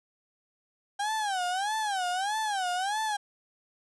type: tone with vibrato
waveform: 35% pulse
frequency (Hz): 791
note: G5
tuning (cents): +15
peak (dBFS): -26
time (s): 0.99-3.17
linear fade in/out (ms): 10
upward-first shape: sine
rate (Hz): 1.6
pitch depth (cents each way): 180
effects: resampled to 24000 Hz